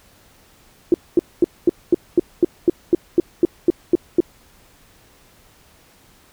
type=tone bursts; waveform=sine; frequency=344.6 Hz; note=F4; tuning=23 cents flat; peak=-8 dBFS; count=14; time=0.92-4.204 s; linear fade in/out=2 ms; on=21 ms; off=230 ms; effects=pink hiss -52 dBFS RMS until 6.32 s